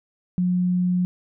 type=tone; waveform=sine; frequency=180 Hz; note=F#3; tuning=47 cents flat; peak=-18 dBFS; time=0.38-1.05 s; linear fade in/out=0 ms; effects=none